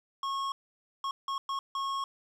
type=tone bursts at uneven times; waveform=square; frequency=1093 Hz; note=C#6; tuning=25 cents flat; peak=-31 dBFS; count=5; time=0.23-0.52 / 1.04-1.11 / 1.28-1.38 / 1.49-1.59 / 1.75-2.04 s; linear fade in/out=2 ms; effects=low-pass 5000 Hz 12 dB/octave + 10-bit